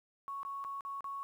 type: tone with dropouts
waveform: sine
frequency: 1108.7 Hz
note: C#6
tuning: in tune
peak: -38 dBFS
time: 0.28-1.23 s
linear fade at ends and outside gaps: 0 ms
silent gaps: 0.431-0.45 / 0.641-0.648 / 0.808-0.85 / 1.007-1.043 s
effects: 11-bit